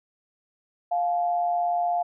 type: tone pair together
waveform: sine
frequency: 702.5 / 859 Hz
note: F5 / A5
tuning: +10 / -42 cents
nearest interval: minor third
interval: 348 cents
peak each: -22 / -32 dBFS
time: 0.91-2.03 s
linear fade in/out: 10 ms
effects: none